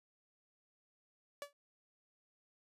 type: tone with exponential decay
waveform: sawtooth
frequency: 574 Hz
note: D5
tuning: 40 cents flat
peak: -35 dBFS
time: 1.42-1.53 s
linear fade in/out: 1 ms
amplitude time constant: 22 ms
effects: resampled to 32000 Hz